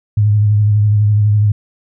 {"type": "tone with vibrato", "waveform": "sine", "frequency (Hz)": 104.8, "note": "G#2", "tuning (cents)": 16, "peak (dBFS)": -8, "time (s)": [0.17, 1.52], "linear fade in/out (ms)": 5, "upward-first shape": "sine", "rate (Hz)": 12, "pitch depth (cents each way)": 34, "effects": []}